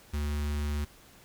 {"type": "tone with notch filter", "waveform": "square", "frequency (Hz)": 73.4, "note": "D2", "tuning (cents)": 0, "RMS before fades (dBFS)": -31, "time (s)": [0.13, 0.85], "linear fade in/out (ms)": 10, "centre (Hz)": 600, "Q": 1, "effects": ["pink hiss -56 dBFS RMS until 1.24 s"]}